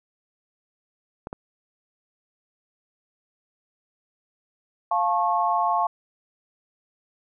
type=clicks; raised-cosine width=1 ms; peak=-19 dBFS; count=2; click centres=1.271 / 1.329 s
type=chord; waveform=sine; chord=F augmented; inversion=none; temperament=just; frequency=698.5 / 873.1 / 1091.3 Hz; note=F5 / A5 / C#6; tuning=0 / -14 / -27 cents; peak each=-24 dBFS; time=4.91-5.87 s; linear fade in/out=5 ms
effects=none